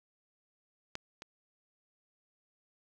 clicks, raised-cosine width 0.2 ms, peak -20 / -27 dBFS, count 2, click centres 0.954 / 1.221 s, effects none

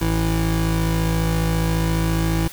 25% pulse tone pair together, 54.66 / 163.8 Hz, A1 / E3, -11 / -11 cents, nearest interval octave + perfect fifth, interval 1900 cents, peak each -17 / -18 dBFS, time 0.01-2.48 s, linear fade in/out 5 ms, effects white hiss -39 dBFS RMS until 2.52 s

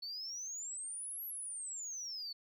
sine exponential two-way sweep, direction up then down, 4398 to 11840 to 4398 Hz, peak -39 dBFS, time 0.02-2.33 s, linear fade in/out 10 ms, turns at 1.25 s, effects tanh soft clip ceiling -38 dBFS

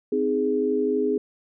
sine chord, Ab major, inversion first, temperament just, 259.6 / 311.5 / 415.3 Hz, C4 / Eb4 / Ab4, -13 / +2 / 0 cents, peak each -26 / -28 / -22 dBFS, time 0.12-1.18 s, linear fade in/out 5 ms, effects none

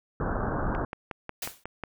pink low-pass noise, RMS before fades -29 dBFS, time 0.2-0.85 s, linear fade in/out 2 ms, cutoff 1600 Hz, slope 96 dB/octave
click train, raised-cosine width 0.5 ms, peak -19 dBFS, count 7, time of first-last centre 0.75-1.837 s, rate 5.52 Hz
white noise with exponential decay, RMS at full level -30 dBFS, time 1.42-1.64 s, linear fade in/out 5 ms, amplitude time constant 47 ms
effects none

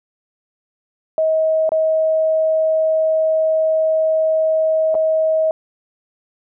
sine tone with dropouts, 635 Hz, D#5, 35 cents sharp, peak -13 dBFS, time 1.18-5.51 s, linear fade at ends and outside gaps 1 ms, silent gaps 1.692-1.719 / 4.944-4.951 s, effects none

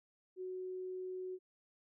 sine tone, 370 Hz, F#4, in tune, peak -40 dBFS, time 0.36-1.39 s, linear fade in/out 50 ms, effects none

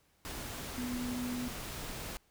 sine tone in noise, 246.9 Hz, B3, in tune, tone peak -35 dBFS, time 0.78-1.48 s, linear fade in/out 0 ms, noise pink, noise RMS -42 dBFS, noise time 0.25-2.17 s, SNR +4 dB, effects pink hiss -70 dBFS RMS until 2.3 s

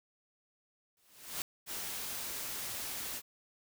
white noise with exponential growth, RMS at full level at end -35 dBFS, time 0.97-1.42 s, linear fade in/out 1 ms, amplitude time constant 97 ms
white noise, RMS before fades -40 dBFS, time 1.66-3.22 s, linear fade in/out 50 ms
effects none

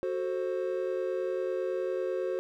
triangle chord, F# diminished, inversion none, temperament equal with one note detuned, 370 / 440 / 528.1 Hz, F#4 / A4 / C5, 0 / 0 / +16 cents, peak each -30 / -35 / -31 dBFS, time 0.03-2.39 s, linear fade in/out 0 ms, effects none

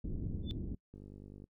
pink low-pass noise, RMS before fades -39 dBFS, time 0.04-0.75 s, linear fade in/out 5 ms, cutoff 310 Hz, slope 24 dB/octave
sine tone with exponential growth, 3520 Hz, A7, in tune, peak -37 dBFS, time 0.43-0.51 s, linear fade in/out 0 ms, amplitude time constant 17 ms
click train, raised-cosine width 3 ms, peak -38 dBFS, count 26, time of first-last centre 0.94-1.441 s, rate 49.9 Hz
effects noise-tail reverb RT60 0.1 s tail -24 dB re dry

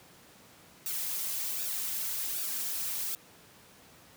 blue noise with flanger, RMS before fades -34 dBFS, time 0.86-3.15 s, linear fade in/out 0 ms, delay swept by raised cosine 0.95 to 4.25 ms, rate 1.3 Hz, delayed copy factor -0.7, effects pink hiss -56 dBFS RMS until 4.16 s + high-pass 100 Hz 12 dB/octave

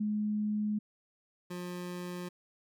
sine / 25% pulse tone pair in turn, 210.8 / 177.98 Hz, G#3 / F3, +26 / +33 cents, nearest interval minor third, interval 293 cents, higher first, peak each -29 / -34 dBFS, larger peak first, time 0-0.79 / 1.5-2.29 s, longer neither, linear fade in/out 10 ms, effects none

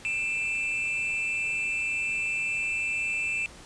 triangle tone pair together, 2390 / 2648 Hz, D7 / E7, +30 / +7 cents, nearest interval major second, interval 177 cents, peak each -31 / -26 dBFS, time 0.05-3.46 s, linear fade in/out 0 ms, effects pink hiss -48 dBFS RMS until 3.65 s + resampled to 22050 Hz

